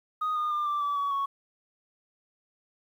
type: tone with pitch steps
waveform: sine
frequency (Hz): 1244.5 / 1221 / 1197.9 / 1175.3 / 1153.1 / 1131.4 / 1110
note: D#6 / D#6 / D6 / D6 / D6 / C#6 / C#6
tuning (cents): 0 / -33 / +34 / +1 / -32 / +35 / +2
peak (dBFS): -24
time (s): 0.21-1.26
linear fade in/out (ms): 10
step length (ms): 150
effects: tanh soft clip ceiling -24 dBFS + 10-bit